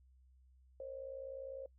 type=tone with amplitude modulation; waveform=sine; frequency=536 Hz; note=C5; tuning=42 cents sharp; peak=-40 dBFS; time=0.8-1.66 s; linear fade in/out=2 ms; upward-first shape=sine; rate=60 Hz; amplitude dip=70%; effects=noise-tail reverb RT60 0.1 s tail -24 dB re dry + added 64 Hz sine -63 dBFS peak until 1.78 s